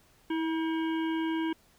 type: harmonic tone with a mistuned harmonic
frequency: 320 Hz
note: D#4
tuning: 49 cents sharp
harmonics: 1 / 3 / 5 / 7 / 9 / 10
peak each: -28 / -38 / -42 / -45 / -47 / -48 dBFS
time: 0.3-1.53 s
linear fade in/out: 5 ms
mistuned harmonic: 1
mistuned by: +21 cents
effects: pink hiss -63 dBFS RMS until 1.78 s